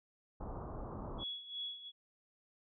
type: low-pass noise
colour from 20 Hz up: pink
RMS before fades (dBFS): -44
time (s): 0.4-1.24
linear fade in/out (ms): 10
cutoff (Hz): 1200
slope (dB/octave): 48
type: tone with tremolo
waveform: sine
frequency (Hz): 3366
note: G#7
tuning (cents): +23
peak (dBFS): -38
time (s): 1.18-1.92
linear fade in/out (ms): 50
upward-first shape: sine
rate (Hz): 2.8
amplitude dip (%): 75
effects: none